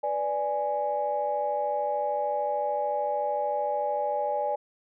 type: chord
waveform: sine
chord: G# diminished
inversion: first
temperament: equal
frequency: 493.9 / 587.3 / 830.6 Hz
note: B4 / D5 / G#5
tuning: 0 / 0 / 0 cents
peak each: -34 / -28 / -28 dBFS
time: 0.03-4.56 s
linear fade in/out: 10 ms
effects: tanh soft clip ceiling -16 dBFS